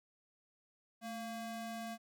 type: ring-modulated tone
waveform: square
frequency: 457.5 Hz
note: A#4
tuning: 32 cents flat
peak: -39 dBFS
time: 1.01-1.98 s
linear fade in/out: 50 ms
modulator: 237 Hz
effects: none